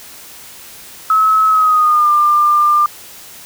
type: tone with pitch glide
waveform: sine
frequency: 1289 to 1195.8 Hz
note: E6 to D6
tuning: -39 to +31 cents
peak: -8 dBFS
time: 1.1-2.86 s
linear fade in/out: 2 ms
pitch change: -130 cents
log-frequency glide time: 1.48-2.11 s
effects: white hiss -36 dBFS RMS until 3.45 s